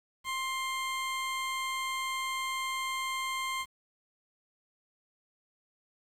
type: tone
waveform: 20% pulse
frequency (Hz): 1054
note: C6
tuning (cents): +12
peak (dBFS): -27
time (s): 0.24-3.66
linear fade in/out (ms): 50
effects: low-pass 11000 Hz 12 dB/octave + 9-bit